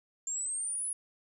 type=exponential sweep; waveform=sine; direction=up; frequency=7290 to 10440 Hz; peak=-32 dBFS; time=0.27-0.93 s; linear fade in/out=2 ms; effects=none